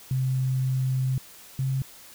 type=tone pair in turn; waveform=sine; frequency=130.5 / 133.01 Hz; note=C3 / C3; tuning=-4 / +29 cents; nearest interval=unison; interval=33 cents; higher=second; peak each=-22 / -23 dBFS; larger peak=first; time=0.11-1.18 / 1.59-1.82 s; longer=first; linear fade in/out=2 ms; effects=white hiss -48 dBFS RMS until 2.14 s